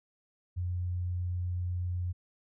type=tone; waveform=sine; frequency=89.2 Hz; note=F2; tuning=37 cents sharp; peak=-30 dBFS; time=0.56-2.13 s; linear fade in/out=20 ms; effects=none